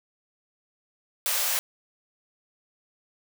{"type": "high-pass noise", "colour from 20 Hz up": "white", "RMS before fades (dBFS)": -26, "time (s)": [1.26, 1.59], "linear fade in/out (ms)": 0, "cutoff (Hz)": 480, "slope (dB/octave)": 96, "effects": []}